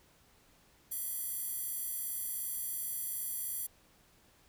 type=tone with high-pass filter; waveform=square; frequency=659.3 Hz; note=E5; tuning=in tune; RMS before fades=-38 dBFS; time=0.91-3.67 s; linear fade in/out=10 ms; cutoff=12000 Hz; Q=1.8; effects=pink hiss -65 dBFS RMS until 4.48 s